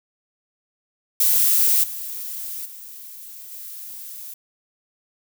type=noise with level steps; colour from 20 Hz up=violet; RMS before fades=-17 / -31 / -39 / -36 dBFS; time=1.2-4.34 s; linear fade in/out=5 ms; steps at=1.83 / 2.65 / 3.51 s; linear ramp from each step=10 ms; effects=none